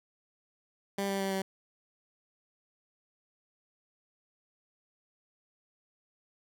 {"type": "tone with pitch steps", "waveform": "15% pulse", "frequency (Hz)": [198.1, 196.05, 194.02, 192.02], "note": ["G3", "G3", "G3", "G3"], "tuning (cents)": [18, 0, -18, -35], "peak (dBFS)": -24, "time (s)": [0.98, 1.42], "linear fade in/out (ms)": 5, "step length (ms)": 110, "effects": []}